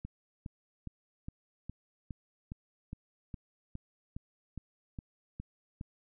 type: click train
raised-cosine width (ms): 5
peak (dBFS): -28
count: 15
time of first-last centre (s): 0.05-5.811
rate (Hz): 2.43
effects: none